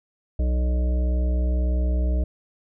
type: harmonic tone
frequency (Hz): 61.74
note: B1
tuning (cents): 0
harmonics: 1 / 3 / 5 / 7 / 9 / 10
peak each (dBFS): -19 / -34 / -36 / -41 / -43 / -37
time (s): 0.39-2.24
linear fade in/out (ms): 5
effects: none